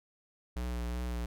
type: tone with vibrato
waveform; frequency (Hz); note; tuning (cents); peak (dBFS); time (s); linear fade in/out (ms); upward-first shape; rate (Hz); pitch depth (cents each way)
square; 60.2; B1; -44; -34; 0.56-1.26; 5; sine; 2.7; 29
effects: none